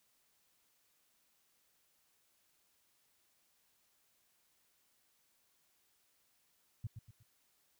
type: tone with echo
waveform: sine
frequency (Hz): 110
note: A2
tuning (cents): 0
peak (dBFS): -36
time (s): 6.84-6.87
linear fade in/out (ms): 5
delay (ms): 120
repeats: 3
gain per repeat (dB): -8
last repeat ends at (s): 7.23
effects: white hiss -75 dBFS RMS until 7.79 s